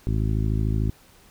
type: harmonic tone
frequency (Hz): 53.4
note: G#1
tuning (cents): +49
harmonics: 1 / 2 / 3 / 4 / 5 / 6 / 7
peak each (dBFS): -24 / -24 / -30 / -32 / -35 / -37 / -39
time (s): 0.07-0.9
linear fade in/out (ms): 0
effects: pink hiss -54 dBFS RMS until 1.3 s